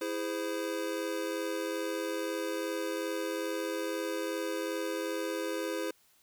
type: chord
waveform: square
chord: E augmented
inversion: none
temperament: just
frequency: 329.6 / 412 / 515 Hz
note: E4 / G#4 / B#4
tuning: 0 / -14 / -28 cents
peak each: -37 / -39 / -37 dBFS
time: 0.01-5.91 s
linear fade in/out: 5 ms
effects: white hiss -66 dBFS RMS until 6.22 s